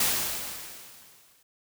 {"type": "noise with exponential decay", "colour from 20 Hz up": "white", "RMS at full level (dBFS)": -23, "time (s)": [0, 1.43], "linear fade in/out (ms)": 5, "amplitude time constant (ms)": 310, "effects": []}